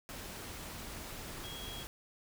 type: tone in noise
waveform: sine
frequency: 3290 Hz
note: G#7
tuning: 17 cents flat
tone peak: -46 dBFS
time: 1.44-1.83 s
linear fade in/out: 0 ms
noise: pink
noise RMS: -45 dBFS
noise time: 0.09-1.87 s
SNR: -4 dB
effects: none